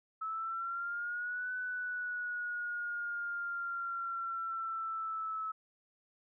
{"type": "exponential two-way sweep", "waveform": "sine", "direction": "up then down", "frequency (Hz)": [1297, 1500, 1297], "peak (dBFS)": -35, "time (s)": [0.21, 5.52], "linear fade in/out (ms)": 10, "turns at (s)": 1.53, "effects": []}